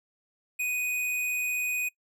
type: tone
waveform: square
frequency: 2489 Hz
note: D#7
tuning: in tune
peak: -28 dBFS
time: 0.59-1.89 s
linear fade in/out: 10 ms
effects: noise-tail reverb RT60 0.1 s tail -22 dB re dry